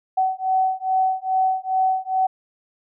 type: beating tone pair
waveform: sine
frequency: 754 / 756.4 Hz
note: F#5 / F#5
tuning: +32 / +38 cents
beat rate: 2.4 Hz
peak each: -21 dBFS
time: 0.17-2.27 s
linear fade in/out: 10 ms
effects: none